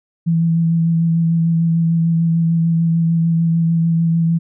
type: tone with vibrato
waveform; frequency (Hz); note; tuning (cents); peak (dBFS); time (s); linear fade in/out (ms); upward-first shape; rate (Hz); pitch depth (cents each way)
sine; 165.7; E3; +9; -12; 0.26-4.39; 20; sine; 6.7; 17
effects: none